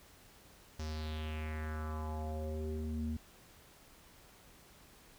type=tone with low-pass filter sweep; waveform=square; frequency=77.78 Hz; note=D#2; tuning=in tune; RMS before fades=-39 dBFS; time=0.79-3.17 s; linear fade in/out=5 ms; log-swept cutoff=5900 to 200 Hz; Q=3.5; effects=pink hiss -60 dBFS RMS until 5.18 s